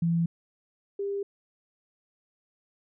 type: tone pair in turn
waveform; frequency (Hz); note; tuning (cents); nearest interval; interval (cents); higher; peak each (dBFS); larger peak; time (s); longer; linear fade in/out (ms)
sine; 168 / 399.6; E3 / G4; +33 / +33; octave + minor third; 1500; second; -22 / -28; first; 0.02-0.26 / 0.99-1.23; neither; 5
effects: none